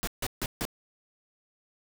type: noise bursts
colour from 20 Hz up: pink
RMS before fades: -31 dBFS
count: 4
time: 0.03-0.652 s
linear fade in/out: 0 ms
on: 43 ms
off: 150 ms
effects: none